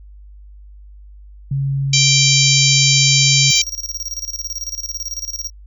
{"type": "tone", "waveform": "sine", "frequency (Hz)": 137.7, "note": "C#3", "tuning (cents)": -11, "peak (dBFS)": -16, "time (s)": [1.51, 3.51], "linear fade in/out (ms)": 5}
{"type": "harmonic tone", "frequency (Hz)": 784, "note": "G5", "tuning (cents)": 0, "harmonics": [3, 4, 5, 6, 7, 8, 9], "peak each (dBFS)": [-19, -19, -19, -19, -19, -19, -19], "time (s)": [1.93, 3.62], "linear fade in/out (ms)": 5}
{"type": "tone with tremolo", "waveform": "square", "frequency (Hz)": 5640, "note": "F8", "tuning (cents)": 16, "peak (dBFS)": -22, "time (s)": [3.5, 5.5], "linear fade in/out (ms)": 2, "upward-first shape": "square", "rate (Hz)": 18, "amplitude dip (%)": 80}
{"effects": ["added 50 Hz sine -37 dBFS peak until 5.66 s"]}